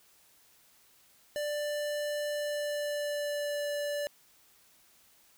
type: tone with pitch glide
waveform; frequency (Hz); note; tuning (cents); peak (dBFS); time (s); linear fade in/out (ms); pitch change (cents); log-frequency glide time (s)
square; 590 to 582.5; D5 to D5; +8 to -14; -32; 1.36-4.07; 0; -22; 2.32-3.69
effects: white hiss -63 dBFS RMS until 5.37 s